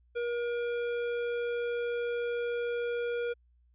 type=tone with tanh clipping; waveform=sine; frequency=476.7 Hz; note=A#4; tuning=39 cents sharp; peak=-32 dBFS; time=0.15-3.34 s; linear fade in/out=20 ms; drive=16 dB; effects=added 60 Hz sine -62 dBFS peak until 3.74 s + resampled to 8000 Hz